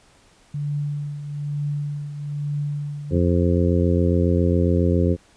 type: tone with tremolo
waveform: sine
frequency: 145.7 Hz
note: D3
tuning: 13 cents flat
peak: -21 dBFS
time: 0.54-3.18 s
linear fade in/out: 5 ms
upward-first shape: triangle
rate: 1.1 Hz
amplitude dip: 65%
type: harmonic tone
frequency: 87.31 Hz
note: F2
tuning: in tune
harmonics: 1 / 2 / 3 / 4 / 5 / 6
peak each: -19 / -22 / -24 / -25 / -26 / -27 dBFS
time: 3.1-5.17 s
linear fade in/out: 50 ms
effects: pink hiss -55 dBFS RMS until 5.36 s + resampled to 22050 Hz